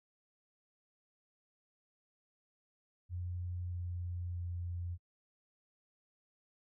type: tone with pitch steps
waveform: sine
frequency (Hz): 88.8 / 88.08 / 87.38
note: F2 / F2 / F2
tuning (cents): +29 / +15 / +1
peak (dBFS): -37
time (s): 3.09-4.98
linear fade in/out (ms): 50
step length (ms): 630
effects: noise-tail reverb RT60 0.1 s tail -25 dB re dry